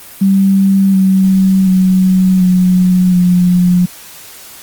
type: tone with pitch steps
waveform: sine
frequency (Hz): 194.4 / 190.4 / 186.48 / 182.64 / 178.88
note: G3 / F#3 / F#3 / F#3 / F3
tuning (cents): -14 / +50 / +14 / -22 / +42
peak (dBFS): -6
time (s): 0.21-3.86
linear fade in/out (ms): 10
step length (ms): 730
effects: white hiss -34 dBFS RMS until 4.62 s + Opus 32 kbps